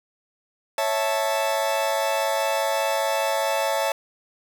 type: chord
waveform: 40% pulse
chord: A major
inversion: first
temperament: equal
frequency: 554.4 / 659.3 / 880 Hz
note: C#5 / E5 / A5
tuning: 0 / 0 / 0 cents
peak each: -25 dBFS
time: 0.78-3.92 s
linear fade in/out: 2 ms
effects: none